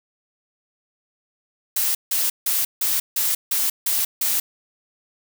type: noise bursts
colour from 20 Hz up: blue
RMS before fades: -21 dBFS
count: 8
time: 1.76-4.4 s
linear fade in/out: 5 ms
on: 190 ms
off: 160 ms
effects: none